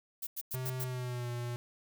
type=noise bursts; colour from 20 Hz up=violet; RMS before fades=-38 dBFS; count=5; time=0.22-0.846 s; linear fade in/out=10 ms; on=50 ms; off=94 ms
type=tone with pitch glide; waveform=square; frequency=128.6 to 120.68 Hz; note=C3 to B2; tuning=-30 to -40 cents; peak=-36 dBFS; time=0.54-1.56 s; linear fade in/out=0 ms; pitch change=-110 cents; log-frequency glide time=0.82-1.3 s
effects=none